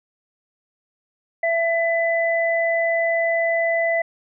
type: tone pair together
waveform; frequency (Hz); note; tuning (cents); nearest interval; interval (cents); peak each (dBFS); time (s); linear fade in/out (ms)
sine; 668 / 2000; E5 / B6; +23 / +21; octave + perfect fifth; 1898; -19 / -22; 1.43-4.02; 5
effects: none